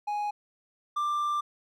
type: tone pair in turn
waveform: triangle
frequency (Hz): 830.6 / 1183.5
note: G#5 / D6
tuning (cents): 0 / +13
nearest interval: tritone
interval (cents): 613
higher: second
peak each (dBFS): -26 / -24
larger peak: second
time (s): 0.07-0.31 / 0.96-1.41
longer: second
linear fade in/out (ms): 10
effects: none